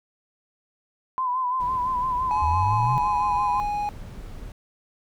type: tone with vibrato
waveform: sine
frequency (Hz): 1011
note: B5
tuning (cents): +40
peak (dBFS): -22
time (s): 1.18-3.6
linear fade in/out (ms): 0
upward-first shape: sine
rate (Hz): 5.9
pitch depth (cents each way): 52
type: noise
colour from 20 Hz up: brown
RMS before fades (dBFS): -38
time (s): 1.6-4.52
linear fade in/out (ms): 2
type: tone with pitch glide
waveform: triangle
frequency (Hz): 847 to 828.1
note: G#5 to G#5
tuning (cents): +34 to -5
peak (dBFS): -22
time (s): 2.31-3.89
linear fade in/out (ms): 0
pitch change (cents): -39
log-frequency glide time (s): 2.73-3.43
type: linear sweep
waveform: sine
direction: up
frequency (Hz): 72.8 to 135.2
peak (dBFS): -23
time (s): 2.42-2.98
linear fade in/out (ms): 0
effects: none